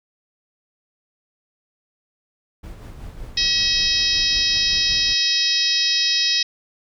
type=noise with tremolo; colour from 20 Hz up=brown; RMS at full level=-34 dBFS; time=2.63-5.14 s; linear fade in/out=10 ms; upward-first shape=sine; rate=5.3 Hz; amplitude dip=40%
type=harmonic tone; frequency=640 Hz; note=D#5; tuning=49 cents sharp; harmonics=3 / 4 / 5 / 6 / 7 / 8 / 9; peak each=-29 / -27 / -27 / -22 / -26 / -20 / -29 dBFS; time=3.37-6.43 s; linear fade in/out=5 ms
effects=none